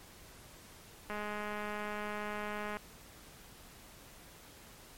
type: click train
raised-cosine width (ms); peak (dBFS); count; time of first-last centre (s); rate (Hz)
0.5; -25; 350; 1.1-2.77; 209
effects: pink hiss -55 dBFS RMS until 4.97 s + MP3 64 kbps